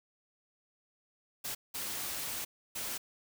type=noise bursts at uneven times; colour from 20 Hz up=white; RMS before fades=-38 dBFS; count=3; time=1.44-1.55 / 1.74-2.45 / 2.75-2.98 s; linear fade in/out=10 ms; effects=none